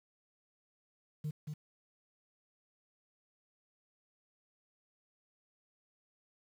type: tone with echo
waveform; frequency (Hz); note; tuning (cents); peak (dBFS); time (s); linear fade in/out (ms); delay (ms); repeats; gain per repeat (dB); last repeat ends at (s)
sine; 151.2; D#3; -49; -32; 1.24-1.31; 10; 230; 1; -5; 1.54
effects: tanh soft clip ceiling -33 dBFS + 10-bit